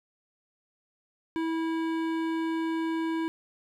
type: tone with hard clipping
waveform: sine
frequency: 325.8 Hz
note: E4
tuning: 20 cents flat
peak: -29 dBFS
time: 1.36-3.28 s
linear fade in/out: 0 ms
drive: 15 dB
effects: none